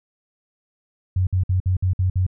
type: tone bursts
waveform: sine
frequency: 92.5 Hz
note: F#2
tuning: in tune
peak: -16 dBFS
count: 7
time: 1.16-2.266 s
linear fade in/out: 5 ms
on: 110 ms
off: 56 ms
effects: none

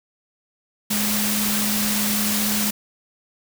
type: tone in noise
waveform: sine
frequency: 209.7 Hz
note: G#3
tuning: 17 cents sharp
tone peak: -24 dBFS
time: 0.9-2.71 s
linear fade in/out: 10 ms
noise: white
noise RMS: -23 dBFS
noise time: 0.9-2.71 s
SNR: -4 dB
effects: none

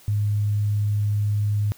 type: tone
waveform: sine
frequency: 103.83 Hz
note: G#2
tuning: in tune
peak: -19 dBFS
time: 0.08-1.72 s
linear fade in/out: 0 ms
effects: white hiss -51 dBFS RMS until 1.77 s

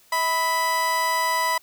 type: tone pair together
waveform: 30% pulse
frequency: 643 / 990 Hz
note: E5 / B5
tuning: -43 / +4 cents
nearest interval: perfect fifth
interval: 747 cents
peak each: -28 / -18 dBFS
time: 0.12-1.58 s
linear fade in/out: 5 ms
effects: white hiss -56 dBFS RMS until 1.62 s

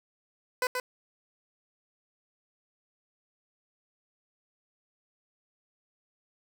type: tone with echo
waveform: 15% pulse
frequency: 503 Hz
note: B4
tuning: 32 cents sharp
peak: -19 dBFS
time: 0.62-0.67 s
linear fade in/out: 2 ms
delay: 130 ms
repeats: 1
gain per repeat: -4 dB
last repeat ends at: 0.8 s
effects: none

